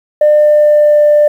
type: tone with pitch glide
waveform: sine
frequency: 600 to 594.1 Hz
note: D5 to D5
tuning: +37 to +20 cents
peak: -3 dBFS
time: 0.21-1.28 s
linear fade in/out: 5 ms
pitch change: -17 cents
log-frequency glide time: 0.38-1.02 s
effects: tanh soft clip ceiling -1 dBFS + 7-bit